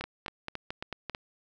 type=two click trains; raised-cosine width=0.3 ms; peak=-19 / -19 dBFS; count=6 / 5; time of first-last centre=0.04-1.149 / 0.01-1.097 s; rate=4.51 / 3.68 Hz; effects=none